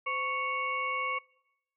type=harmonic tone with a mistuned harmonic; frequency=554.4 Hz; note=C#5; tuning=in tune; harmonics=1 / 2 / 4 / 5; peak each=-41 / -32 / -33 / -41 dBFS; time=0.06-1.19 s; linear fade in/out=10 ms; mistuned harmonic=1; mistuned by=-130 cents; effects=noise-tail reverb RT60 0.9 s tail -25 dB re dry